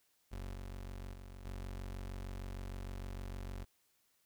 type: tone with level steps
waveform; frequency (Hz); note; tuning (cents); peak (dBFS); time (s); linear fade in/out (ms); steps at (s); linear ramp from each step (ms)
30% pulse; 46.53; F#1; +10; -39 / -41 / -46 / -39; 0.31-3.65; 20; 0.54 / 1.13 / 1.45; 5
effects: white hiss -75 dBFS RMS until 4.25 s